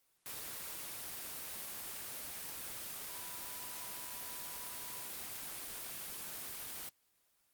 sine tone in noise, 987.8 Hz, B5, in tune, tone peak -54 dBFS, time 3.09-5.1 s, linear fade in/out 0 ms, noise white, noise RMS -44 dBFS, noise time 0.26-6.89 s, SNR -13 dB, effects white hiss -75 dBFS RMS until 7.53 s + Opus 24 kbps

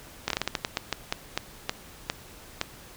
slowing click train, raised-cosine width 0.2 ms, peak -8 dBFS, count 15, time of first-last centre 0.28-2.614 s, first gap 23 ms, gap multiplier 1.27, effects pink hiss -48 dBFS RMS until 2.96 s

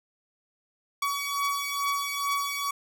sawtooth beating tone pair, 1130 / 1132.3 Hz, C#6 / C#6, +33 / +36 cents, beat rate 2.3 Hz, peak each -28 / -25 dBFS, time 1.02-2.71 s, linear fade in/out 5 ms, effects none

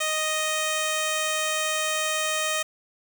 5% pulse tone with notch filter, 622.3 Hz, D#5, in tune, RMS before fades -26 dBFS, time 0-2.63 s, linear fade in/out 10 ms, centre 4700 Hz, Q 1.6, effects 8-bit

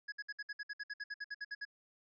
square tone bursts, 1674 Hz, G#6, 13 cents sharp, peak -40 dBFS, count 16, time 0.08-1.652 s, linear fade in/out 10 ms, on 42 ms, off 60 ms, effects resampled to 16000 Hz

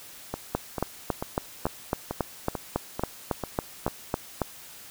two click trains, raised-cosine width 1 ms, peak -15 / -10 dBFS, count 9 / 15, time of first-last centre 0.34-3.88 / 0.55-4.417 s, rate 2.26 / 3.62 Hz, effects white hiss -46 dBFS RMS until 4.9 s

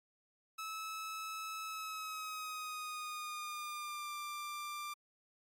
sawtooth tone with pitch glide, 1300 to 1185.2 Hz, E6 to D6, -24 to +15 cents, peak -37 dBFS, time 0.58-4.94 s, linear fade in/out 10 ms, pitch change -161 cents, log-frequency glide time 1.64-4.13 s, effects MP3 64 kbps

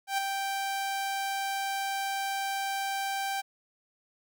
sawtooth tone with ADSR envelope, 784 Hz, G5, in tune, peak -21 dBFS, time 0.07-3.42 s, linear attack 110 ms, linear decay 8 ms, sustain -5 dB, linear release 22 ms, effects none

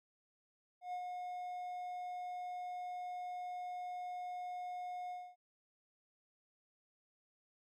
triangle tone with ADSR envelope, 721 Hz, F#5, 45 cents flat, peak -36 dBFS, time 0.81-5.36 s, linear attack 120 ms, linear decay 75 ms, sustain -3 dB, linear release 250 ms, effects none

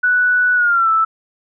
sine tone with pitch glide, 1480 to 1318.5 Hz, F#6 to E6, 0 to 0 cents, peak -11 dBFS, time 0.03-1.05 s, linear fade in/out 10 ms, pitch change -200 cents, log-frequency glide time 0.55-0.9 s, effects none

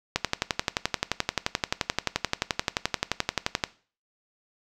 click train, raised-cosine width 0.2 ms, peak -5 dBFS, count 41, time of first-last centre 0.16-3.638 s, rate 11.5 Hz, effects noise-tail reverb RT60 0.4 s tail -18 dB re dry

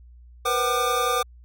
square tone cluster, 480.5 / 511 / 757 / 1201 Hz, B4 / C5 / F#5 / D6, -48 / -41 / +39 / +38 cents, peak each -28 / -30 / -30 / -24 dBFS, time 0.45-1.23 s, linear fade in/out 10 ms, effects added 60 Hz sine -45 dBFS peak until 1.44 s

